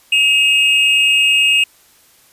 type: tone pair together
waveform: triangle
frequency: 2550 / 2821 Hz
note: D#7 / F7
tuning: +42 / +17 cents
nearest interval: major second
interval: 175 cents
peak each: -11 dBFS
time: 0.12-1.64 s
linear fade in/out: 5 ms
effects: white hiss -50 dBFS RMS until 2.32 s + resampled to 32000 Hz